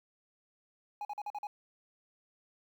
triangle tone bursts, 830 Hz, G#5, 1 cent flat, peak -34 dBFS, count 6, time 1.01-1.47 s, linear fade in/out 2 ms, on 40 ms, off 44 ms, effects 11-bit

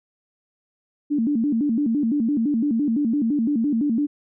sine tone with vibrato, 257.7 Hz, C4, 26 cents flat, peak -18 dBFS, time 1.1-4.07 s, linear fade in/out 20 ms, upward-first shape square, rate 5.9 Hz, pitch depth 220 cents each way, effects none

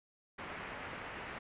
white low-pass noise, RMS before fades -45 dBFS, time 0.38-1.39 s, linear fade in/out 10 ms, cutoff 2300 Hz, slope 24 dB/octave, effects resampled to 8000 Hz

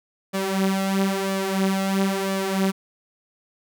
sawtooth tone with flanger, 193.3 Hz, G3, 24 cents flat, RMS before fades -23 dBFS, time 0.33-2.72 s, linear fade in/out 20 ms, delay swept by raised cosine 1.7 to 6.7 ms, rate 1 Hz, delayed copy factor +0.7, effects none

